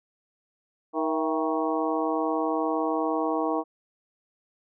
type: harmonic tone with a mistuned harmonic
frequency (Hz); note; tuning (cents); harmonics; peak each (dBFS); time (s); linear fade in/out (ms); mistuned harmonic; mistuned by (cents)
157.7; D#3; +24; 2 / 3 / 4 / 5 / 6 / 7; -28 / -30 / -31 / -32 / -33 / -33; 0.93-3.64; 50; 4; +79
effects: none